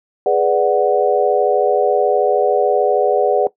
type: chord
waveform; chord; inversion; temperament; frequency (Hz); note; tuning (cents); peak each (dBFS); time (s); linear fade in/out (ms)
sine; G# half-diminished seventh; none; equal; 415.3 / 493.9 / 587.3 / 740; G#4 / B4 / D5 / F#5; 0 / 0 / 0 / 0; -17; 0.26-3.47; 2
effects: noise-tail reverb RT60 0.1 s tail -17 dB re dry